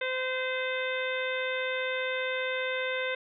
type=harmonic tone; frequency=515 Hz; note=C5; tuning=28 cents flat; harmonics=1 / 2 / 3 / 4 / 5 / 6 / 7; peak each=-32 / -41 / -35 / -35 / -39 / -47 / -40 dBFS; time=0.01-3.15 s; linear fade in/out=5 ms; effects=none